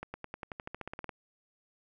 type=accelerating click train; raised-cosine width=0.5 ms; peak=-24 dBFS; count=15; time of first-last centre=0.03-1.092 s; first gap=110 ms; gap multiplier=0.94; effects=none